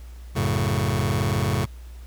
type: chord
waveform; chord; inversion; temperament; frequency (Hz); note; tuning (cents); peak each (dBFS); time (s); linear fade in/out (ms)
sawtooth; F# minor; none; just; 92.5 / 111 / 138.75; F#2 / A2 / C#3; 0 / +16 / +2; -21; 0.35-1.66; 20
effects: added 60 Hz sine -37 dBFS peak until 2.06 s + pink hiss -54 dBFS RMS until 2.06 s